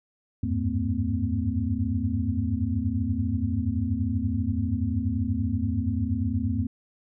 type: tone cluster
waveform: sine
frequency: 82.5 / 94.8 / 103.4 / 224.3 / 256.4 Hz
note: E2 / F#2 / G#2 / A3 / C4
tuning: +2 / +43 / -7 / +34 / -35 cents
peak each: -30 dBFS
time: 0.43-6.67 s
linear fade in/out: 5 ms
effects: none